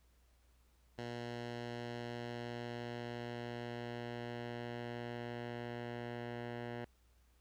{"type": "tone with low-pass filter sweep", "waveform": "10% pulse", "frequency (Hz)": 119.6, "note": "A#2", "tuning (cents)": 45, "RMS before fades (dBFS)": -44, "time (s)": [0.98, 6.85], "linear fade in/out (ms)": 5, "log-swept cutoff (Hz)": [4600, 2400], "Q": 0.97, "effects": ["added 60 Hz sine -67 dBFS peak until 7.4 s", "pink hiss -75 dBFS RMS until 7.4 s"]}